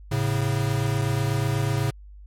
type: tone pair together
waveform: square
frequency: 109.18 / 137.3 Hz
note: A2 / C#3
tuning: -13 / -16 cents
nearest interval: major third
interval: 397 cents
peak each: -25 dBFS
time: 0.11-1.91 s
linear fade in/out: 10 ms
effects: added 50 Hz sine -41 dBFS peak until 2.26 s + MP3 64 kbps